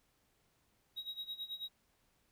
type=tone with tremolo; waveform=triangle; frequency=3814 Hz; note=A#7; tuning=39 cents sharp; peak=-37 dBFS; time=0.96-1.69 s; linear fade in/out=20 ms; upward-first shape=sine; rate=9.2 Hz; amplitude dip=85%; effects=pink hiss -75 dBFS RMS until 2.31 s